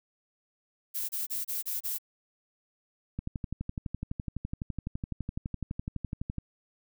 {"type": "noise bursts", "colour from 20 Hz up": "violet", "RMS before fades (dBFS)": -33, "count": 6, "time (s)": [0.94, 1.985], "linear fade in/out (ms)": 20, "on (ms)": 150, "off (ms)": 29}
{"type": "click train", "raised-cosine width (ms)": 5, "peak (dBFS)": -21, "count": 39, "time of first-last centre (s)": [3.19, 6.383], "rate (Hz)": 11.9}
{"effects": []}